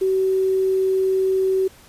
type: tone with quantisation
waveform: sine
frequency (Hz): 380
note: F#4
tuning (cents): +46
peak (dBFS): -16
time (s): 0.01-1.68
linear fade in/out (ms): 10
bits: 7
effects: pink hiss -48 dBFS RMS until 1.88 s + resampled to 32000 Hz